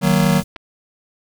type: chord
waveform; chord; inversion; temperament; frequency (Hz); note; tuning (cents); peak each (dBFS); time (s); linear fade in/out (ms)
square; D# minor; none; just; 155.56 / 186.68 / 233.3; D#3 / F#3 / A#3; 0 / +16 / +2; -18 / -16 / -21; 0.01-0.43; 50
type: band-stop noise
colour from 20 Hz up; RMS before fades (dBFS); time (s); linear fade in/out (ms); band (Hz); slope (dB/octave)
pink; -34; 0.03-0.44; 10; 280 to 5100; 12
type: clicks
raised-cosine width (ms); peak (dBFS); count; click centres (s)
0.3; -18 / -17; 2; 0.561 / 0.564
effects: none